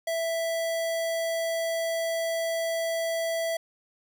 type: tone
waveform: square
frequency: 660 Hz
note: E5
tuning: 2 cents sharp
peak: -27 dBFS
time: 0.07-3.57 s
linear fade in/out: 5 ms
effects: none

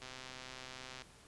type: click train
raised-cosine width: 0.2 ms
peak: -30 dBFS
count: 130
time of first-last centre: 0.02-1.02 s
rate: 129 Hz
effects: pink hiss -60 dBFS RMS until 1.27 s + resampled to 24000 Hz

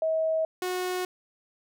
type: tone pair in turn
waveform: sine / sawtooth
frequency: 640 / 365 Hz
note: D#5 / F#4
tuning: +49 / -24 cents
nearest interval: minor seventh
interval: 973 cents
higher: first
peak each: -23 / -24 dBFS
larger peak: first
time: 0.02-0.45 / 0.62-1.05 s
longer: neither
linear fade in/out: 2 ms
effects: none

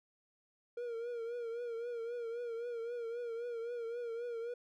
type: tone with vibrato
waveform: triangle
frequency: 470 Hz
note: A#4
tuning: 14 cents sharp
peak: -36 dBFS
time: 0.77-4.54 s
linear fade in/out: 5 ms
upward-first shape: triangle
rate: 3.8 Hz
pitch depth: 71 cents each way
effects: none

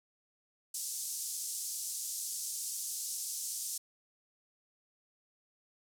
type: band-pass noise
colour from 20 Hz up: pink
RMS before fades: -39 dBFS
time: 0.74-3.78 s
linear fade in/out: 5 ms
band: 5800 to 12000 Hz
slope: 24 dB/octave
effects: none

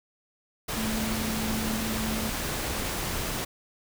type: tone in noise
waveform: sine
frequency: 219.8 Hz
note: A3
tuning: 2 cents flat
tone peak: -30 dBFS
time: 0.76-2.3 s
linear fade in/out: 10 ms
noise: pink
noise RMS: -31 dBFS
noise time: 0.68-3.45 s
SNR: -2 dB
effects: none

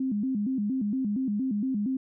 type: tone with vibrato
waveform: sine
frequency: 233.1 Hz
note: A#3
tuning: in tune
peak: -25 dBFS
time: 0-1.97 s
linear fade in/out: 5 ms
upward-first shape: square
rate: 4.3 Hz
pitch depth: 210 cents each way
effects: none

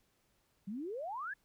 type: exponential sweep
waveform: sine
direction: up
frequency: 185 to 1760 Hz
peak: -38 dBFS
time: 0.67-1.34 s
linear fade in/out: 10 ms
effects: pink hiss -75 dBFS RMS until 1.44 s

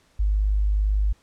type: tone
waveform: sine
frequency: 51.1 Hz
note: G#1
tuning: 27 cents flat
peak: -18 dBFS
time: 0.19-1.13 s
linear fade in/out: 10 ms
effects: pink hiss -61 dBFS RMS until 1.22 s + low-pass 9000 Hz 12 dB/octave

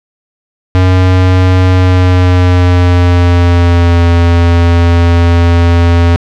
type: tone with pitch glide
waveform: square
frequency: 92.2 to 85.53 Hz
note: F#2 to F2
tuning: -6 to -36 cents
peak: -5 dBFS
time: 0.75-6.16 s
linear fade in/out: 0 ms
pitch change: -130 cents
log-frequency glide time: 1.72-4.03 s
effects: low-pass 4000 Hz 12 dB/octave + 7-bit

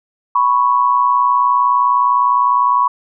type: tone pair together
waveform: sine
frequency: 987.8 / 1107.6 Hz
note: B5 / C#6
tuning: 0 / -2 cents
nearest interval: major second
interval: 198 cents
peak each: -13 dBFS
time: 0.35-2.88 s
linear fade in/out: 5 ms
effects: none

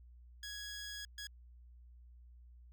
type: tone bursts at uneven times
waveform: 15% pulse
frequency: 1666 Hz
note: G#6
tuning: 5 cents sharp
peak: -37 dBFS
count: 2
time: 0.43-1.05 / 1.18-1.27 s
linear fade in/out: 2 ms
effects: added 60 Hz sine -55 dBFS peak until 2.72 s

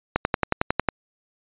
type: click train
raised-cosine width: 0.5 ms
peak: -4 dBFS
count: 9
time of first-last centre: 0.16-0.887 s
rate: 11 Hz
effects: resampled to 8000 Hz

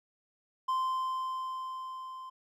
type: tone with level ramp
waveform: triangle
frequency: 1039 Hz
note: C6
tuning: 12 cents flat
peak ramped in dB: -25 to -40 dBFS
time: 0.68-2.3 s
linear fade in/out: 10 ms
effects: none

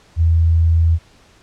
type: tone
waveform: sine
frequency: 82.41 Hz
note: E2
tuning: in tune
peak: -10 dBFS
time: 0.16-0.99 s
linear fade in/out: 50 ms
effects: pink hiss -50 dBFS RMS until 1.42 s + low-pass 7000 Hz 12 dB/octave

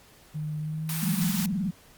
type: tone with pitch glide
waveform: sine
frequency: 152.5 to 167.27 Hz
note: D#3 to E3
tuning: -34 to +26 cents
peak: -29 dBFS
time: 0.34-1.42 s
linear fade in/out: 20 ms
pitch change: +160 cents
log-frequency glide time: 0.59-1.27 s
type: high-pass noise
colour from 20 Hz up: white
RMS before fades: -33 dBFS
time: 0.89-1.46 s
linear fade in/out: 2 ms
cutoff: 730 Hz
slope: 48 dB/octave
type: tone with vibrato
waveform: sine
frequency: 190 Hz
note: F#3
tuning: 46 cents sharp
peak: -25 dBFS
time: 1.02-1.71 s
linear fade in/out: 10 ms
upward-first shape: triangle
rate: 19 Hz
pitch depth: 290 cents each way
effects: pink hiss -55 dBFS RMS until 1.97 s + Opus 48 kbps

